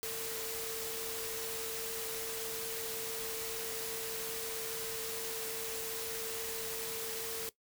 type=tone in noise; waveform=sine; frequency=450.6 Hz; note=A4; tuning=41 cents sharp; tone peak=-41 dBFS; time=0.03-7.49 s; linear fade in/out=0 ms; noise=white; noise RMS=-40 dBFS; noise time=0.03-7.49 s; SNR=-4 dB; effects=noise-tail reverb RT60 0.1 s tail -17 dB re dry